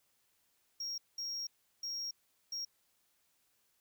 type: tone bursts at uneven times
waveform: triangle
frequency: 5588 Hz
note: F8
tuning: in tune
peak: -36 dBFS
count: 4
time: 0.8-0.98 / 1.18-1.47 / 1.83-2.11 / 2.52-2.65 s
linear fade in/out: 5 ms
effects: white hiss -75 dBFS RMS until 3.8 s